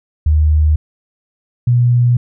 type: tone pair in turn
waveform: sine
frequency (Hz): 76.6 / 121.59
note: D#2 / B2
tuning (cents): -27 / -27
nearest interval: minor sixth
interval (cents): 800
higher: second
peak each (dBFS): -8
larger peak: neither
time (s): 0.26-0.76 / 1.67-2.17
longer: neither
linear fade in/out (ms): 5
effects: none